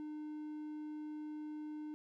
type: tone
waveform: triangle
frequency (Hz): 303.3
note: D#4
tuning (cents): -44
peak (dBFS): -40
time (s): 0-1.94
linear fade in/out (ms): 0
effects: none